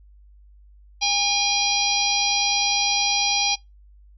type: harmonic tone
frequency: 811 Hz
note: G#5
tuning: 41 cents flat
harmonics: 1 / 3 / 4 / 5 / 6 / 7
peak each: -26 / -26 / -26 / -26 / -26 / -26 dBFS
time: 1.01-3.56 s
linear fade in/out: 20 ms
effects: noise-tail reverb RT60 0.2 s tail -25 dB re dry + added 50 Hz sine -47 dBFS peak until 4.17 s